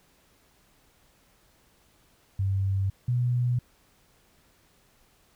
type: tone pair in turn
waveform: sine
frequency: 97 / 122.81 Hz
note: G2 / B2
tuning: -18 / -9 cents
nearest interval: major third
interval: 409 cents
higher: second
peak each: -23 / -22 dBFS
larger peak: second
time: 2.39-2.9 / 3.08-3.59 s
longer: neither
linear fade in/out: 5 ms
effects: pink hiss -63 dBFS RMS until 5.35 s